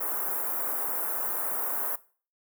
white band-stop noise, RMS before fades -30 dBFS, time 0-1.96 s, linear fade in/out 10 ms, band 1400 to 12000 Hz, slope 24 dB/octave, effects noise-tail reverb RT60 0.4 s tail -19 dB re dry + high-pass 400 Hz 12 dB/octave

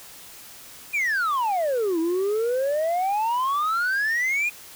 sine exponential two-way sweep, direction down then up, 2489 to 319.9 to 2489 Hz, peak -18 dBFS, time 0.93-4.5 s, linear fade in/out 20 ms, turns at 1.99 s, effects tanh soft clip ceiling -20 dBFS + white hiss -44 dBFS RMS until 4.75 s

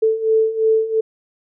sine beating tone pair, 440 / 442.9 Hz, A4 / A4, 0 / +11 cents, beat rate 2.9 Hz, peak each -19 / -15 dBFS, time 0.02-1.01 s, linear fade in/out 10 ms, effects none

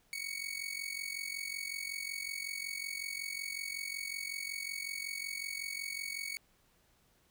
sawtooth tone with amplitude modulation, 2231 Hz, C#7, 11 cents sharp, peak -31 dBFS, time 0.13-6.37 s, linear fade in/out 0 ms, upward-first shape sine, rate 45.4 Hz, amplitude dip 80%, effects pink hiss -70 dBFS RMS until 7.3 s

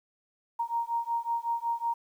sine beating tone pair, 930 / 935.4 Hz, A#5 / A#5, -4 / +6 cents, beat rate 5.4 Hz, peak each -31 dBFS, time 0.59-1.94 s, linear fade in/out 10 ms, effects 10-bit

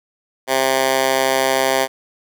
10% pulse tone with high-pass filter, 132.7 Hz, C3, 25 cents sharp, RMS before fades -17 dBFS, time 0.47-1.88 s, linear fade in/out 50 ms, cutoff 540 Hz, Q 0.83, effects none

